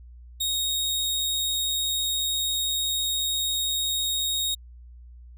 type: tone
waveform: sawtooth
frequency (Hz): 3749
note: A#7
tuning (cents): +9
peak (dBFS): -21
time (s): 0.4-4.55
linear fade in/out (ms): 10
effects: added 60 Hz sine -43 dBFS peak until 5.37 s